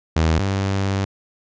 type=tone pair in turn; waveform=sawtooth; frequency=80.4 / 97.58 Hz; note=E2 / G2; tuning=-43 / -7 cents; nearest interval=minor third; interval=336 cents; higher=second; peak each=-11 / -15 dBFS; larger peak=first; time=0.16-0.39 / 0.39-1.05 s; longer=second; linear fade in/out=5 ms; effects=resampled to 16000 Hz